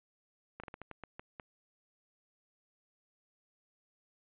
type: slowing click train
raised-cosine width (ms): 0.5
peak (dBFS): -29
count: 9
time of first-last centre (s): 0.6-1.398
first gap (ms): 36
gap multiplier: 1.28
effects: resampled to 8000 Hz